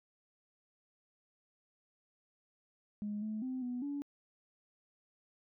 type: tone with pitch steps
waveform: sine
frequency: 208 / 215.9 / 257.8 / 246.6 / 285.2 Hz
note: G#3 / A3 / C4 / B3 / C#4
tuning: +3 / -33 / -26 / -2 / +49 cents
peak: -35 dBFS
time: 3.02-4.02 s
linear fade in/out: 0 ms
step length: 200 ms
effects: tanh soft clip ceiling -31 dBFS